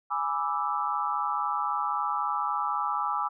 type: chord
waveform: sine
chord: E dominant seventh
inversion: first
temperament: equal with one note detuned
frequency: 830.6 / 984.9 / 1174.7 / 1318.5 Hz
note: G#5 / B5 / D6 / E6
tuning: 0 / -5 / 0 / 0 cents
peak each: -32 / -33 / -30 / -32 dBFS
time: 0.1-3.29 s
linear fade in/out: 20 ms
effects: none